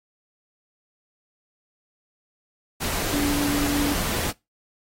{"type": "tone in noise", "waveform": "sine", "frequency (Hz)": 288.6, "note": "D4", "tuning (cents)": -30, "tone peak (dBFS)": -22, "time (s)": [3.12, 3.95], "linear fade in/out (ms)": 20, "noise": "pink", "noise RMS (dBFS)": -27, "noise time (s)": [2.8, 4.32], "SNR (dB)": 2, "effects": ["noise-tail reverb RT60 0.2 s tail -21 dB re dry", "AAC 48 kbps"]}